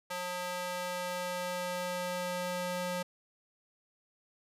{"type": "tone with high-pass filter sweep", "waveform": "square", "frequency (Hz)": 179.7, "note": "F3", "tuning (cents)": 50, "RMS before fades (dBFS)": -36, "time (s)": [0.1, 3.03], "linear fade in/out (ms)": 10, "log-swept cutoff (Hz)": [700, 360], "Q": 1, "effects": ["resampled to 32000 Hz"]}